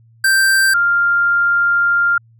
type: tone pair in turn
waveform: square / sine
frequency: 1568 / 1396.9 Hz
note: G6 / F6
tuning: 0 / 0 cents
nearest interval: major second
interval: 200 cents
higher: first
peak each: -11 dBFS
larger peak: neither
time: 0.24-0.74 / 0.74-2.18 s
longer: second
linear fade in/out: 5 ms
effects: added 114 Hz sine -46 dBFS peak until 2.39 s